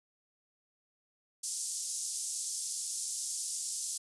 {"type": "band-pass noise", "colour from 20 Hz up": "white", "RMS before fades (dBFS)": -37, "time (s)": [1.43, 3.98], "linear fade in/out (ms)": 10, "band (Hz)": [5600, 9600], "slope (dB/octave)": 24, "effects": ["resampled to 24000 Hz"]}